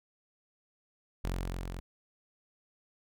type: tone with level ramp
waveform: sawtooth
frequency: 44.63 Hz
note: F1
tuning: 38 cents sharp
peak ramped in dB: -27 to -35 dBFS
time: 1.24-1.8 s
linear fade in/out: 0 ms
effects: none